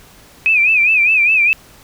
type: tone with vibrato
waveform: sine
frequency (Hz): 2489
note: D#7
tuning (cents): 0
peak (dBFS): -9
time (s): 0.46-1.53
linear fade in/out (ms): 0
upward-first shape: sine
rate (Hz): 4.9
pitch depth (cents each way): 110
effects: pink hiss -44 dBFS RMS until 1.83 s